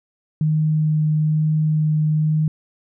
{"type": "tone with vibrato", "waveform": "sine", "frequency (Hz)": 154.4, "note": "D#3", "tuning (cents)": -13, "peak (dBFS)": -15, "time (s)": [0.41, 2.48], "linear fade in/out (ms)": 2, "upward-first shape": "sine", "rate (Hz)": 1.1, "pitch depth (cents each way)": 8, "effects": []}